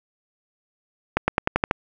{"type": "accelerating click train", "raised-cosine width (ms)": 0.5, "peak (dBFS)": -3, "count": 7, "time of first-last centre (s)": [1.17, 1.711], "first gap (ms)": 110, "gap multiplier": 0.92, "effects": []}